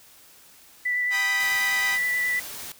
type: tone with vibrato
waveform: sine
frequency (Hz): 1975.5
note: B6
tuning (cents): 0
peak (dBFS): -22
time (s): 0.85-2.4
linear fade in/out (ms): 10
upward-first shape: sine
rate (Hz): 9.3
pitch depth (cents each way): 13
type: chord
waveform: 10% pulse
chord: G augmented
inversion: none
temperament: equal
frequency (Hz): 784 / 987.8 / 1244.5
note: G5 / B5 / D#6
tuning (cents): 0 / 0 / 0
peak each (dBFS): -25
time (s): 1.1-1.99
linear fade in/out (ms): 50
type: noise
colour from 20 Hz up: white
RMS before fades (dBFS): -37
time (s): 1.4-2.72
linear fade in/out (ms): 2
effects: white hiss -52 dBFS RMS until 2.79 s